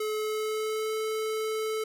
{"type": "tone with pitch glide", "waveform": "square", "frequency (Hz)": [429.5, 436.3], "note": ["A4", "A4"], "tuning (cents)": [-42, -15], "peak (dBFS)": -29, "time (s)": [0, 1.84], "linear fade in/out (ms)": 5, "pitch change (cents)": 27, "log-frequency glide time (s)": [0.15, 0.94], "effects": []}